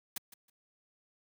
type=noise with echo; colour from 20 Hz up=white; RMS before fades=-37 dBFS; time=0.16-0.18 s; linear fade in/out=5 ms; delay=160 ms; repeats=2; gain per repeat=-15 dB; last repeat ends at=0.5 s; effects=high-pass 100 Hz 12 dB/octave